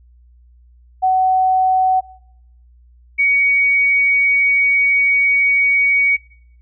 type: tone pair in turn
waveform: sine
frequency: 750 / 2247 Hz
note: F#5 / C#7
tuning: +23 / +23 cents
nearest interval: octave + perfect fifth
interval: 1900 cents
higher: second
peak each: -11 dBFS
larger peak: neither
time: 1.02-2.01 / 3.18-6.17 s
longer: second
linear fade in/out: 20 ms
effects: noise-tail reverb RT60 0.7 s tail -21 dB re dry + added 60 Hz sine -45 dBFS peak until 6.61 s